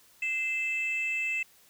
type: tone pair together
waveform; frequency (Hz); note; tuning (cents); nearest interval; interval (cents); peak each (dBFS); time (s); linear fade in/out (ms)
sine; 2072 / 2637; C7 / E7; -17 / 0; major third; 417; -33 / -27; 0.22-1.43; 5
effects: tanh soft clip ceiling -24 dBFS + white hiss -60 dBFS RMS until 1.69 s